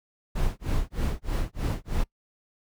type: noise with tremolo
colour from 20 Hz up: brown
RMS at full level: -24 dBFS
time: 0.35-2.04 s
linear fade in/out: 10 ms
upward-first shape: sine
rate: 3.2 Hz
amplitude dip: 100%
effects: noise-tail reverb RT60 0.1 s tail -24 dB re dry